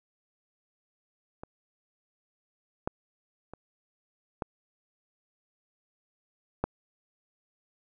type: clicks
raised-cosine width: 1 ms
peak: -26 / -15 / -28 / -17 / -12 dBFS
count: 5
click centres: 1.435 / 2.875 / 3.536 / 4.422 / 6.64 s
effects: none